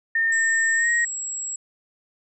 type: tone with pitch glide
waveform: sine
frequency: 1818 to 1881 Hz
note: A#6 to A#6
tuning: -44 to +15 cents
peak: -18 dBFS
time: 0.15-1.05 s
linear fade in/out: 5 ms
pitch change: +59 cents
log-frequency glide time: 0.75-0.89 s
type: tone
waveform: sine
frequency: 7680 Hz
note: B8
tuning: 49 cents flat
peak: -27 dBFS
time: 0.32-1.56 s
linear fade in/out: 5 ms
effects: none